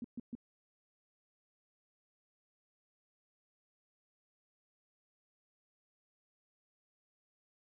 sine tone bursts, 238.1 Hz, A#3, 37 cents sharp, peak -38 dBFS, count 3, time 0.02-0.352 s, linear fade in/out 2 ms, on 24 ms, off 130 ms, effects none

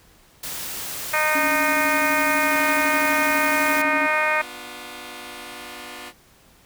white noise, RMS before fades -31 dBFS, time 0.43-3.82 s, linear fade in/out 5 ms
harmonic tone, 307.6 Hz, D#4, 20 cents flat, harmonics 2 / 3 / 4 / 5 / 6 / 7 / 8, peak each -26 / -26 / -26 / -26 / -26 / -26 / -26 dBFS, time 1.13-4.42 s, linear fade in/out 10 ms
sine tone with tremolo, 283.4 Hz, C#4, 38 cents sharp, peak -25 dBFS, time 1.35-4.07 s, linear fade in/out 5 ms, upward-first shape square, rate 12 Hz, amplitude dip 45%
5% pulse chord, B diminished, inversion none, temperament just, 246.9 / 296.3 / 355.6 Hz, B3 / D4 / F4, 0 / +15 / +31 cents, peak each -28 / -29 / -27 dBFS, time 2.48-6.13 s, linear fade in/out 50 ms
effects pink hiss -54 dBFS RMS until 6.65 s

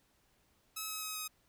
5% pulse tone with pitch steps, 1289 / 1279.4 / 1269.8 / 1260.3 Hz, E6 / D#6 / D#6 / D#6, -39 / +48 / +35 / +22 cents, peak -27 dBFS, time 0.76-1.28 s, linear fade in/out 10 ms, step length 130 ms, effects pink hiss -72 dBFS RMS until 1.48 s

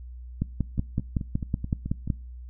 two click trains, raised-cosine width 5 ms, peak -12 / -19 dBFS, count 10 / 7, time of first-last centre 0.42-2.102 / 0.78-2.076 s, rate 5.35 / 4.63 Hz, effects noise-tail reverb RT60 0.4 s tail -24 dB re dry + added 61 Hz sine -38 dBFS peak until 2.49 s

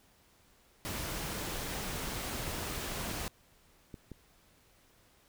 pink noise, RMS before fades -38 dBFS, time 0.85-3.28 s, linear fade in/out 0 ms
clicks, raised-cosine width 3 ms, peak -31 dBFS, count 6, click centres 1.959 / 2.479 / 3.114 / 3.265 / 3.942 / 4.117 s
effects pink hiss -65 dBFS RMS until 5.28 s

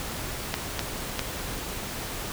clicks, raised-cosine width 0.2 ms, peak -9 dBFS, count 3, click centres 0.541 / 0.793 / 1.193 s, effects pink hiss -34 dBFS RMS until 2.32 s

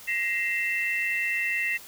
sine tone cluster, 1888 / 2079 / 2683 Hz, A#6 / C7 / E7, +22 / -12 / +30 cents, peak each -29 dBFS, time 0.07-1.78 s, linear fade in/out 20 ms, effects white hiss -46 dBFS RMS until 1.87 s

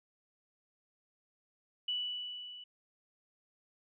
sine tone with level ramp, 2960 Hz, F#7, in tune, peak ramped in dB -31 to -47 dBFS, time 1.88-2.64 s, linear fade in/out 5 ms, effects none

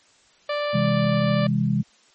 harmonic tone, 587.3 Hz, D5, in tune, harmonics 1 / 2 / 3 / 4 / 5 / 6 / 7 / 8, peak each -24 / -30 / -34 / -36 / -38 / -40 / -41 / -42 dBFS, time 0.49-1.47 s, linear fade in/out 5 ms
sine chord, C augmented, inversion none, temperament just, 130.81 / 163.52 / 204.4 Hz, C3 / E3 / G#3, 0 / -14 / -27 cents, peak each -23 / -24 / -22 dBFS, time 0.73-1.83 s, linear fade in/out 20 ms
effects white hiss -57 dBFS RMS until 2.14 s + MP3 32 kbps

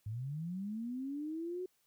sine linear sweep, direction up, 101 to 372.3 Hz, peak -37 dBFS, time 0.06-1.66 s, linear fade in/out 5 ms, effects white hiss -75 dBFS RMS until 1.86 s

